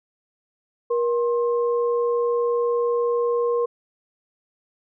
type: tone pair together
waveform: sine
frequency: 475.9 / 1062.8 Hz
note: A#4 / C6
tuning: +36 / +27 cents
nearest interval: octave + major second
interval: 1391 cents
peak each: -19 / -29 dBFS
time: 0.9-3.66 s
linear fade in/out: 10 ms
effects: none